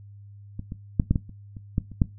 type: clicks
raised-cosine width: 5 ms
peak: -20 / -20 / -7 / -7 / -11 / -28 / -27 / -10 / -27 / -6 dBFS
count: 10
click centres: 0.594 / 0.721 / 0.998 / 1.11 / 1.158 / 1.294 / 1.568 / 1.781 / 1.917 / 2.018 s
effects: noise-tail reverb RT60 0.2 s tail -18 dB re dry + added 101 Hz sine -43 dBFS peak until 2.18 s